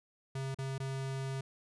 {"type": "tone with dropouts", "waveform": "square", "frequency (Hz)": 134.4, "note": "C3", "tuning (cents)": 47, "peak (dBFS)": -36, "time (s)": [0.35, 1.41], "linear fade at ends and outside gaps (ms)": 5, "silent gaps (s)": [[0.546, 0.586], [0.781, 0.8]], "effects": ["resampled to 24000 Hz"]}